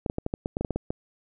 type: clicks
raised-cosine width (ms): 2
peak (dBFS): -14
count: 12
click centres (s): 0.062 / 0.099 / 0.184 / 0.264 / 0.339 / 0.459 / 0.569 / 0.61 / 0.648 / 0.707 / 0.76 / 0.905
effects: none